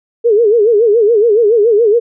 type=tone with vibrato; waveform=sine; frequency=440 Hz; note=A4; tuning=in tune; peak=-6 dBFS; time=0.24-2 s; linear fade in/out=20 ms; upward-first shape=sine; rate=7.1 Hz; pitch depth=150 cents each way; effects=none